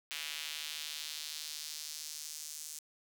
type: tone with high-pass filter sweep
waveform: square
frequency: 76.4 Hz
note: D#2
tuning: 31 cents flat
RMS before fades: -43 dBFS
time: 0.11-2.79 s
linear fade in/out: 0 ms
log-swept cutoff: 2700 to 6900 Hz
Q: 1.6
effects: 10-bit